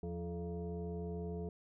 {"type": "tone with frequency modulation", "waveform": "sine", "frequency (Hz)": 174.61, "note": "F3", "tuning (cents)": 0, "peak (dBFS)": -38, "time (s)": [0.03, 1.49], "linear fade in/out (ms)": 2, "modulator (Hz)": 256, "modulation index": 1.3, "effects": []}